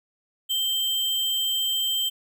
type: tone with sample-and-hold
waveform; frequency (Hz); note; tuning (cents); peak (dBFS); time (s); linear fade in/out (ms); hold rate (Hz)
sine; 3136; G7; 0; -22; 0.49-2.1; 20; 11025
effects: none